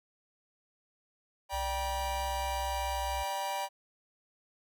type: chord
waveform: 45% pulse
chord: G major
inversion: second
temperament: equal with one note detuned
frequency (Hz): 587.3 / 784 / 962.4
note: D5 / G5 / B5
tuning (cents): 0 / 0 / -45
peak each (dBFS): -40 / -36 / -36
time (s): 1.49-3.69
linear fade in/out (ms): 50
type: tone with vibrato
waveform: sine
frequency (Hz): 63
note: B1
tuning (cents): +35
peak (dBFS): -37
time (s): 1.52-3.24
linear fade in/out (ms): 20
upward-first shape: triangle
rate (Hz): 4.5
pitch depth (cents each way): 32
effects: none